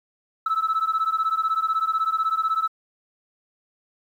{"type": "beating tone pair", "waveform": "sine", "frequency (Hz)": [1300, 1316], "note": ["E6", "E6"], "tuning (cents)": [-24, -3], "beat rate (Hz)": 16, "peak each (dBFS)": [-22, -22], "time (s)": [0.46, 2.68], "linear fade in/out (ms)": 5, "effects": ["tanh soft clip ceiling -16 dBFS", "9-bit"]}